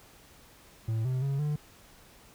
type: tone with pitch steps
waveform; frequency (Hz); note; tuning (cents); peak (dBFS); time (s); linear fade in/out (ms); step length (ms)
triangle; 111.7 / 128.8 / 138.1 / 149; A2 / C3 / C#3 / D3; +27 / -27 / -6 / +25; -25; 0.88-1.56; 5; 170
effects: pink hiss -56 dBFS RMS until 2.34 s